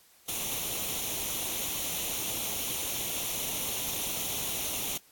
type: noise with comb filter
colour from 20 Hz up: white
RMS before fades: -33 dBFS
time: 0.28-4.98 s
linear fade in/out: 10 ms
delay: 0.31 ms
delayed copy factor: +0.65
effects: white hiss -60 dBFS RMS until 5.11 s + AAC 64 kbps